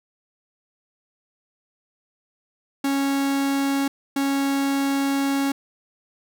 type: tone bursts at uneven times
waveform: 45% pulse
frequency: 276.1 Hz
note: C#4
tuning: 7 cents flat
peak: -20 dBFS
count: 2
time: 2.84-3.88 / 4.16-5.52 s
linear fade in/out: 5 ms
effects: none